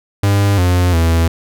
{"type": "tone with pitch steps", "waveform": "45% pulse", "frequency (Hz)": [100.5, 89.3, 82.7], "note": ["G2", "F2", "E2"], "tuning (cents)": [44, 39, 6], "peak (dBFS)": -10, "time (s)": [0.23, 1.28], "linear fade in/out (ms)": 5, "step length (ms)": 350, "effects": []}